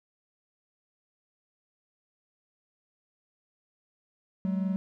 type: tone pair together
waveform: triangle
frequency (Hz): 188.48 / 211.6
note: F#3 / G#3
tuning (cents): +32 / +33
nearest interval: major second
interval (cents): 201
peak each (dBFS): -25 / -32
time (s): 4.45-4.76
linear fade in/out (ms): 0
effects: none